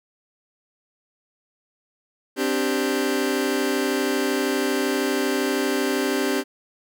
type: chord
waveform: sawtooth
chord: C suspended second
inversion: none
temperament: just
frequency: 261.6 / 294.3 / 392.4 Hz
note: C4 / D4 / G4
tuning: 0 / +4 / +2 cents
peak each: -21 / -22 / -20 dBFS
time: 2.36-6.44 s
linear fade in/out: 50 ms
effects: none